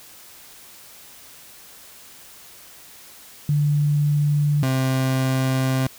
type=tone pair in turn; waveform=sine / 30% pulse; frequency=146.83 / 131.42 Hz; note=D3 / C3; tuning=0 / +8 cents; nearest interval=major second; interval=192 cents; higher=first; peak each=-16 dBFS; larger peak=neither; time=3.49-4.63 / 4.63-5.87 s; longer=second; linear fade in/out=2 ms; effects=white hiss -45 dBFS RMS until 5.98 s